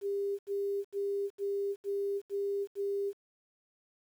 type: tone bursts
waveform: sine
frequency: 400 Hz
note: G4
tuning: 35 cents sharp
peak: -30 dBFS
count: 7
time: 0.01-3.132 s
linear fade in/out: 50 ms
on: 380 ms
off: 77 ms
effects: 10-bit